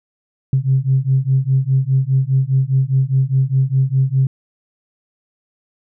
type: beating tone pair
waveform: sine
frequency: 130.81 / 135.71 Hz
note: C3 / C#3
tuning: 0 / -36 cents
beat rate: 4.9 Hz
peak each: -15 dBFS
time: 0.53-4.27 s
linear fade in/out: 2 ms
effects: tanh soft clip ceiling -5 dBFS